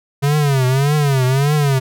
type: tone with vibrato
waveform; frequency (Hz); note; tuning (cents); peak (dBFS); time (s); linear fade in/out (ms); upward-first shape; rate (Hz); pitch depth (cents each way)
square; 138.59; C#3; 0; -13; 0.22-1.8; 20; triangle; 1.7; 170
effects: none